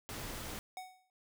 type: noise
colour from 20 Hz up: pink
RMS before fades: -43 dBFS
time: 0.09-0.59 s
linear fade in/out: 0 ms
type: tone with exponential decay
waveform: square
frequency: 744 Hz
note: F#5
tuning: 9 cents sharp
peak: -40 dBFS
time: 0.77-1.1 s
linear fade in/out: 1 ms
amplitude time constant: 71 ms
effects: none